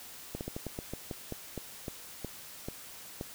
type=slowing click train; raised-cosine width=2 ms; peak=-23 dBFS; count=14; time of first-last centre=0.35-3.211 s; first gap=59 ms; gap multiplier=1.2; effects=white hiss -48 dBFS RMS until 3.34 s